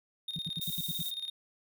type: tone with tremolo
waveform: triangle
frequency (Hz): 3688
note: A#7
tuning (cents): -19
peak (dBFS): -32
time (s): 0.28-1.3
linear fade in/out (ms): 5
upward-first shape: square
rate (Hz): 18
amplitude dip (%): 65
type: tone bursts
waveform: sine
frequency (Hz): 164.81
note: E3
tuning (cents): 0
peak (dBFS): -35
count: 7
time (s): 0.36-1.018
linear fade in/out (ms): 2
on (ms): 28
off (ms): 77
type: high-pass noise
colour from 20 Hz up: white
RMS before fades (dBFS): -39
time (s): 0.61-1.11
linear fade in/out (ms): 10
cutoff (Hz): 11000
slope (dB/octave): 12
effects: none